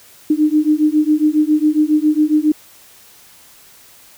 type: beating tone pair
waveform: sine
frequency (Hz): 301 / 308.3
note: D4 / D#4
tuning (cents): +43 / -16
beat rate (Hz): 7.3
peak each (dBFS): -14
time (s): 0.3-2.52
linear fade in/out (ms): 5
effects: white hiss -45 dBFS RMS until 4.17 s